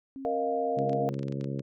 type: tone with pitch glide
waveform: sine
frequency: 270 to 266.3 Hz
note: C#4 to C4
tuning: -45 to +31 cents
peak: -37 dBFS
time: 0.16-1.13 s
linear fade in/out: 0 ms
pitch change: -24 cents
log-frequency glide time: 0.42-0.8 s
type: chord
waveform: sine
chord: Bb suspended fourth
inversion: none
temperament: equal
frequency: 466.2 / 622.3 / 698.5 Hz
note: Bb4 / Eb5 / F5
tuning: 0 / 0 / 0 cents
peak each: -30 / -33 / -30 dBFS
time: 0.25-1.09 s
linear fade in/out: 0 ms
type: harmonic tone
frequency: 68.7 Hz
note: C#2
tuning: 15 cents flat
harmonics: 2 / 3 / 4 / 5 / 6 / 7 / 8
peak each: -33 / -37 / -39 / -41 / -43 / -44 / -45 dBFS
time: 0.76-1.62 s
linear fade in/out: 20 ms
type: clicks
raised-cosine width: 0.2 ms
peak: -30 dBFS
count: 11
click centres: 0.788 / 0.895 / 0.931 / 1.142 / 1.192 / 1.231 / 1.283 / 1.324 / 1.411 / 1.443 / 1.594 s
effects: none